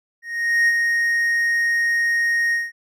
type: tone with ADSR envelope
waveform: triangle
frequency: 1864.7 Hz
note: A#6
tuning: in tune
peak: -11 dBFS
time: 0.22-2.72 s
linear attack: 460 ms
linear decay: 34 ms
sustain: -4 dB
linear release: 190 ms
effects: none